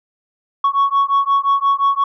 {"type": "beating tone pair", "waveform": "sine", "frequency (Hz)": [1108.7, 1114.4], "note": ["C#6", "C#6"], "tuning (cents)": [0, 9], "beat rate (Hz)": 5.7, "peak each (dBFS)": -14, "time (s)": [0.64, 2.04], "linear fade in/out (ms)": 5, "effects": ["tanh soft clip ceiling -9 dBFS"]}